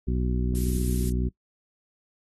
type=harmonic tone; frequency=61.74 Hz; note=B1; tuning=in tune; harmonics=1 / 2 / 3 / 4 / 5 / 6; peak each=-25 / -31 / -31 / -33 / -41 / -36 dBFS; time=0.07-1.29 s; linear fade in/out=10 ms
type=noise; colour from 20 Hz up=violet; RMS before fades=-34 dBFS; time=0.55-1.1 s; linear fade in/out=0 ms
effects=noise-tail reverb RT60 0.1 s tail -21 dB re dry + AAC 32 kbps